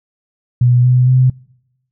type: tone with pitch steps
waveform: sine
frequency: 123 / 125.66 / 128.37 Hz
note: B2 / B2 / C3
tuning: -7 / +30 / -33 cents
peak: -7 dBFS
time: 0.61-1.3 s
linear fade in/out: 5 ms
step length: 230 ms
effects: noise-tail reverb RT60 0.9 s tail -26 dB re dry